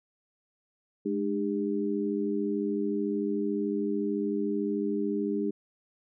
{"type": "tone cluster", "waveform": "sine", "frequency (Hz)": [209.2, 302.8, 400.9], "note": ["G#3", "D#4", "G4"], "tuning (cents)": [13, -47, 39], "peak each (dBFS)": -31, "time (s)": [1.05, 5.51], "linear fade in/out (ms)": 10, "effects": []}